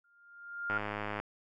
sine tone with exponential growth, 1403 Hz, F6, 8 cents sharp, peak -28 dBFS, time 0.04-0.78 s, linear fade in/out 5 ms, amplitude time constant 160 ms
click train, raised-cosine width 0.5 ms, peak -21 dBFS, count 53, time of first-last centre 0.7-1.2 s, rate 104 Hz
effects none

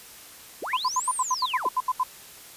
sine linear two-way sweep, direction up then down, 248.2 to 9430 to 248.2 Hz, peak -29 dBFS, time 0.62-1.67 s, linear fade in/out 5 ms, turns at 1.12 s
sine tone bursts, 1015 Hz, B5, 47 cents sharp, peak -20 dBFS, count 12, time 0.73-2.034 s, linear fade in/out 5 ms, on 39 ms, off 76 ms
effects white hiss -46 dBFS RMS until 2.56 s + resampled to 32000 Hz

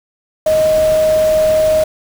sine tone in noise, 625 Hz, D#5, 8 cents sharp, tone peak -9 dBFS, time 0.46-1.84 s, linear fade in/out 5 ms, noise pink, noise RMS -26 dBFS, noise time 0.46-1.84 s, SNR +14 dB, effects none

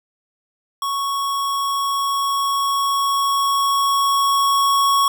square tone with level ramp, 1108.7 Hz, C#6, in tune, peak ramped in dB -21 to -14 dBFS, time 0.82-5.08 s, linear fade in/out 2 ms, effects none

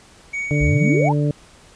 triangle tone with tremolo, 2242 Hz, C#7, 19 cents sharp, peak -20 dBFS, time 0.33-1.09 s, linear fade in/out 10 ms, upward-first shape triangle, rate 4 Hz, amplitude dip 45%
harmonic tone, 146.83 Hz, D3, in tune, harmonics 1 / 2 / 3 / 4, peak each -17 / -23 / -27 / -29 dBFS, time 0.51-1.31 s, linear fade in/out 0 ms
sine exponential sweep, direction up, 49 to 987 Hz, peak -17 dBFS, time 0.6-1.13 s, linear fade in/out 20 ms
effects pink hiss -48 dBFS RMS until 1.75 s + resampled to 22050 Hz

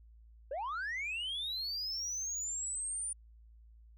sine linear sweep, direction up, 503 to 9350 Hz, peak -33 dBFS, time 0.51-3.13 s, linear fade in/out 5 ms, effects tanh soft clip ceiling -34 dBFS + added 56 Hz sine -55 dBFS peak until 3.97 s

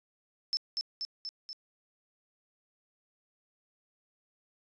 sine tone with echo, 5274 Hz, E8, in tune, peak -27 dBFS, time 0.53-0.57 s, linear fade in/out 0 ms, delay 240 ms, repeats 4, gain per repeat -3 dB, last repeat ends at 1.53 s, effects resampled to 22050 Hz

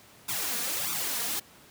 white noise with flanger, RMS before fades -31 dBFS, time 0.28-1.4 s, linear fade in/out 10 ms, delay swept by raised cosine 0.82 to 4.32 ms, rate 1.6 Hz, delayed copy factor +1, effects pink hiss -54 dBFS RMS until 1.7 s + high-pass 100 Hz 12 dB/octave

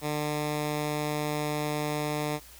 10% pulse tone, 149.7 Hz, D3, 33 cents sharp, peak -20 dBFS, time 0.01-2.4 s, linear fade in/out 50 ms, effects added 60 Hz sine -54 dBFS peak until 2.59 s + white hiss -51 dBFS RMS until 2.59 s

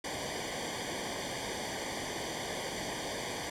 pink noise with comb filter, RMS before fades -37 dBFS, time 0.04-3.5 s, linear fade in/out 5 ms, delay 0.75 ms, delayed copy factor -0.95, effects low-pass 8000 Hz 12 dB/octave

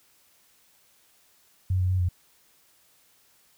sine tone with pitch steps, 92.8 / 91.5 / 92.8 / 89.1 Hz, F#2 / F#2 / F#2 / F2, +6 / -19 / +6 / +35 cents, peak -21 dBFS, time 1.7-2.088 s, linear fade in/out 5 ms, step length 97 ms, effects white hiss -62 dBFS RMS until 3.57 s

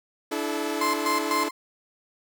sawtooth chord, D suspended second, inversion none, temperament equal with one note detuned, 293.7 / 329.6 / 431.4 Hz, D4 / E4 / A4, 0 / 0 / -34 cents, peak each -27 dBFS, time 0.31-1.49 s, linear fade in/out 10 ms
35% pulse tone with tremolo, 1047 Hz, C6, 1 cent sharp, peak -21 dBFS, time 0.81-1.51 s, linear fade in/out 5 ms, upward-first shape square, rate 4 Hz, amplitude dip 75%
effects none

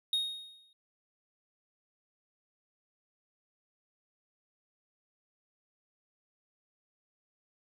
triangle tone with exponential decay, 3729 Hz, A#7, in tune, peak -24 dBFS, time 0.13-0.73 s, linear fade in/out 2 ms, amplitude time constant 130 ms, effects none

